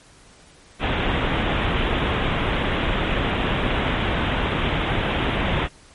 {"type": "low-pass noise", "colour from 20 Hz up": "pink", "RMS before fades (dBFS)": -22, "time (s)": [0.79, 5.69], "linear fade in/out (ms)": 50, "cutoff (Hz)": 3600, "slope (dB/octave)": 96, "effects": ["pink hiss -50 dBFS RMS until 5.94 s", "MP3 48 kbps"]}